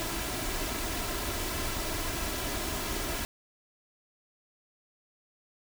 pink noise with comb filter, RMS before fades -33 dBFS, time 0-3.25 s, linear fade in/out 0 ms, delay 3 ms, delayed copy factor +0.5, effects none

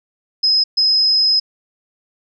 sine tone bursts at uneven times, 5090 Hz, D#8, 39 cents sharp, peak -11 dBFS, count 2, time 0.43-0.64 / 0.77-1.4 s, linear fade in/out 10 ms, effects none

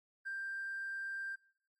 sine tone with hard clipping, 1582 Hz, G6, 15 cents sharp, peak -39 dBFS, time 0.25-1.36 s, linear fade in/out 20 ms, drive 1 dB, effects noise-tail reverb RT60 0.7 s tail -23 dB re dry + AAC 32 kbps

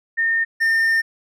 sine / triangle tone pair in turn, 1823 / 1811.5 Hz, A#6 / A6, -39 / +50 cents, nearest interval unison, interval 11 cents, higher first, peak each -16 / -13 dBFS, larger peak second, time 0.17-0.45 / 0.6-1.02 s, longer second, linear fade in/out 20 ms, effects none

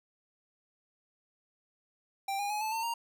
square tone with pitch steps, 786 / 813.2 / 841.4 / 870.6 / 900.8 / 932 Hz, G5 / G#5 / G#5 / A5 / A5 / A#5, +4 / -37 / +22 / -19 / +40 / -1 cents, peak -32 dBFS, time 2.28-2.94 s, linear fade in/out 5 ms, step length 110 ms, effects none

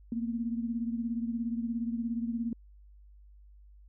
sine beating tone pair, 229.9 / 246.9 Hz, A#3 / B3, -24 / 0 cents, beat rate 17 Hz, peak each -31 / -37 dBFS, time 0.12-2.53 s, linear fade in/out 2 ms, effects added 50 Hz sine -52 dBFS peak until 3.88 s

